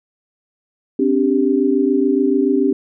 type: chord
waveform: sine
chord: C suspended second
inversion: none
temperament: equal with one note detuned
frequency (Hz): 261.6 / 288.6 / 392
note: C4 / D4 / G4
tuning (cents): 0 / -30 / 0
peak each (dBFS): -17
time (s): 0.99-2.73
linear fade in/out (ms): 5
effects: none